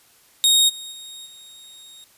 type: tone with level steps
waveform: sawtooth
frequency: 3737 Hz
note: A#7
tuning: 4 cents sharp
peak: -10 / -30 / -33 / -39 dBFS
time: 0.44-2.04 s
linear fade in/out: 0 ms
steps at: 0.68 / 0.91 / 1.25 s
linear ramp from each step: 20 ms
effects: white hiss -55 dBFS RMS until 2.17 s + resampled to 32000 Hz